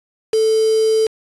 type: tone with quantisation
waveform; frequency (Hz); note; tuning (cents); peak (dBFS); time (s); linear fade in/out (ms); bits
sine; 440; A4; 0; -12; 0.33-1.07; 5; 4
effects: resampled to 22050 Hz